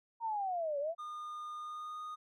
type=linear two-way sweep; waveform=sine; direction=down then up; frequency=937 to 554 to 695 Hz; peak=-33 dBFS; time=0.2-0.95 s; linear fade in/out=50 ms; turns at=0.79 s
type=tone with pitch glide; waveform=triangle; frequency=1218 to 1235 Hz; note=D#6 to D#6; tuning=-37 to -13 cents; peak=-39 dBFS; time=0.98-2.16 s; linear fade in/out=20 ms; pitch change=+24 cents; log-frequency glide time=1.55-2.03 s
effects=none